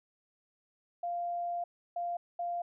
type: tone bursts at uneven times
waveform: sine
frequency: 696 Hz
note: F5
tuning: 6 cents flat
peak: -32 dBFS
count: 3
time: 1.03-1.64 / 1.96-2.17 / 2.39-2.62 s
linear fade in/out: 5 ms
effects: none